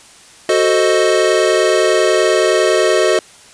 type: chord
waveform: square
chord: F# diminished seventh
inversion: none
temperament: equal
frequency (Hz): 370 / 440 / 523.3 / 622.3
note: F#4 / A4 / C5 / Eb5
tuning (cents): 0 / 0 / 0 / 0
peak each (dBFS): -16 / -17 / -20 / -16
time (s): 0.49-3.19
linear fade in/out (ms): 2
effects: white hiss -42 dBFS RMS until 3.53 s + resampled to 22050 Hz